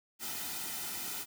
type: noise with comb filter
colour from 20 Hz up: white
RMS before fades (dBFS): -39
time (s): 0.19-1.26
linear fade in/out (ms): 50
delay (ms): 1.8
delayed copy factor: -0.65
effects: none